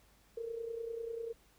sine tone with amplitude modulation, 460 Hz, A#4, 23 cents flat, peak -35 dBFS, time 0.37-1.33 s, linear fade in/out 5 ms, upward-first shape sine, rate 30.1 Hz, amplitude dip 65%, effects added 50 Hz sine -68 dBFS peak until 1.58 s + pink hiss -67 dBFS RMS until 1.58 s

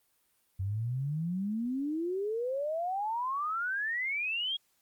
sine exponential sweep, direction up, 92.4 to 3322 Hz, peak -30 dBFS, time 0.59-4.57 s, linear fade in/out 10 ms, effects white hiss -72 dBFS RMS until 4.81 s + Opus 32 kbps

